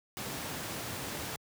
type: noise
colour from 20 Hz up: pink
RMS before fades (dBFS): -38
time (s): 0.17-1.36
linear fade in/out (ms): 0
effects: high-pass 100 Hz 12 dB/octave